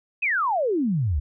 sine exponential sweep, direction down, 2637 to 64.9 Hz, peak -20 dBFS, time 0.22-1.2 s, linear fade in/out 10 ms, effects none

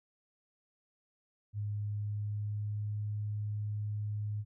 sine tone with pitch glide, 103.83 to 104.85 Hz, G#2 to G#2, 0 to +17 cents, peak -33 dBFS, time 1.53-4.45 s, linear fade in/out 50 ms, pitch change +17 cents, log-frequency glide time 1.86-2.97 s, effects none

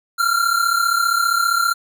square tone pair together, 1361.9 / 1397 Hz, F6 / F6, -44 / 0 cents, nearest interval unison, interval 44 cents, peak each -19 dBFS, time 0.18-1.74 s, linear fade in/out 20 ms, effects none

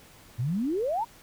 sine exponential sweep, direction up, 110 to 974 Hz, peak -25 dBFS, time 0.38-1.05 s, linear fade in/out 20 ms, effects pink hiss -53 dBFS RMS until 1.22 s

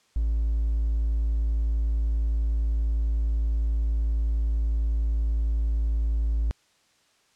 triangle tone with hard clipping, 55.4 Hz, A1, 13 cents sharp, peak -22 dBFS, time 0.16-6.51 s, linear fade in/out 0 ms, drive 4 dB, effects white hiss -64 dBFS RMS until 7.35 s + low-pass 7000 Hz 12 dB/octave

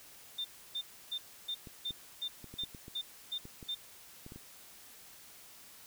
sine tone bursts, 3605 Hz, A7, 41 cents sharp, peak -34 dBFS, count 10, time 0.38-3.75 s, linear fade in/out 10 ms, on 67 ms, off 300 ms
clicks, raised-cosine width 3 ms, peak -35 dBFS, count 12, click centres 1.672 / 1.907 / 2.443 / 2.54 / 2.636 / 2.748 / 2.881 / 3.454 / 3.628 / 4.264 / 4.321 / 4.36 s
effects white hiss -55 dBFS RMS until 5.86 s

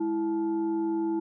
sine tone with frequency modulation, 329.6 Hz, E4, in tune, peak -25 dBFS, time 0-1.2 s, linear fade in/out 10 ms, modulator 538 Hz, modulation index 0.47, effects none

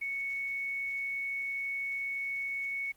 sine tone with quantisation, 2217 Hz, C#7, in tune, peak -32 dBFS, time 0.01-2.92 s, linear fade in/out 10 ms, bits 10, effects pink hiss -65 dBFS RMS until 2.96 s + Opus 24 kbps

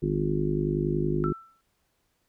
harmonic tone, 50.7 Hz, G#1, 41 cents flat, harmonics 1 / 3 / 4 / 5 / 6 / 7 / 8, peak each -35 / -28 / -36 / -33 / -36 / -28 / -36 dBFS, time 0.02-1.33 s, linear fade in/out 10 ms
sine tone with exponential decay, 1333 Hz, E6, 19 cents sharp, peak -28 dBFS, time 1.24-1.61 s, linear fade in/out 0 ms, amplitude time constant 80 ms
effects pink hiss -73 dBFS RMS until 2.28 s

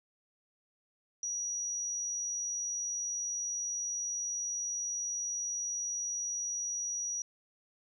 sine tone, 5800 Hz, F#8, 35 cents flat, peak -33 dBFS, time 1.23-7.22 s, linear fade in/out 2 ms, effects none

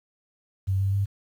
sine tone with pitch steps, 95.9 / 97.58 / 99.28 Hz, G2 / G2 / G2, -37 / -7 / +22 cents, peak -21 dBFS, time 0.67-1.06 s, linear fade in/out 20 ms, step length 130 ms, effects 9-bit

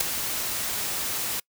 white noise with ADSR envelope, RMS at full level -19 dBFS, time 0-1.4 s, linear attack 9 ms, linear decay 5 ms, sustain -10 dB, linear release 6 ms, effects noise-tail reverb RT60 0.1 s tail -26 dB re dry

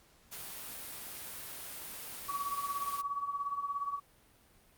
white noise, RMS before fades -44 dBFS, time 0.31-3.02 s, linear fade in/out 20 ms
sine tone with tremolo, 1134 Hz, C#6, 39 cents sharp, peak -30 dBFS, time 2.28-4 s, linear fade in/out 20 ms, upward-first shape triangle, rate 17 Hz, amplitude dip 80%
effects pink hiss -64 dBFS RMS until 4.77 s + Opus 48 kbps

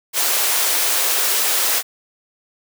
white high-pass noise, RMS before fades -18 dBFS, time 0.13-1.83 s, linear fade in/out 50 ms, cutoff 370 Hz, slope 24 dB/octave, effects none

